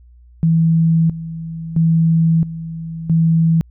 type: tone with tremolo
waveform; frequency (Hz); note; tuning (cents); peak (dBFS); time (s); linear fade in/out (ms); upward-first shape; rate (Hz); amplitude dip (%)
sine; 163.5; E3; -14; -10; 0.43-3.61; 0; square; 0.75; 80
effects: added 60 Hz sine -42 dBFS peak until 3.7 s